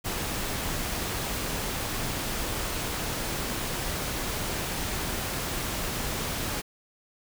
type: noise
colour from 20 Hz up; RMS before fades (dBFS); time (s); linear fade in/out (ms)
pink; -31; 0.04-6.62; 20
effects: none